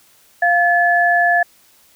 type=tone pair together; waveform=sine; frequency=698.5 / 1723.9 Hz; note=F5 / A6; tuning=0 / -36 cents; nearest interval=octave + major third; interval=1564 cents; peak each=-14 dBFS; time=0.42-1.43 s; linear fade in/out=5 ms; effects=white hiss -52 dBFS RMS until 1.95 s